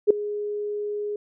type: tone with ADSR envelope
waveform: sine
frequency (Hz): 415.3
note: G#4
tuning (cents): 0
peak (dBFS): -8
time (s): 0.07-1.16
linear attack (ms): 34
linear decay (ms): 3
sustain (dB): -18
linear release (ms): 3
effects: none